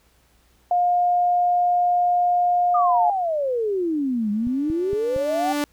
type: tone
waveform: sine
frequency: 710 Hz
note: F5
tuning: 28 cents sharp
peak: -16 dBFS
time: 0.71-3.1 s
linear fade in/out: 2 ms
type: exponential two-way sweep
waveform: sine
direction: down then up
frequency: 1240 to 202.8 to 794 Hz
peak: -20 dBFS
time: 2.74-5.53 s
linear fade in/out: 10 ms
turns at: 4.31 s
type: tone with exponential growth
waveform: sawtooth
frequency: 292.3 Hz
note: D4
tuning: 8 cents flat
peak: -16 dBFS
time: 4.21-5.64 s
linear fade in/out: 0 ms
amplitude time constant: 310 ms
type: click train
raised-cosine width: 5 ms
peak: -21 dBFS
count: 4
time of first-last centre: 4.47-5.163 s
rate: 4.33 Hz
effects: added 60 Hz sine -61 dBFS peak until 5.72 s + pink hiss -61 dBFS RMS until 5.72 s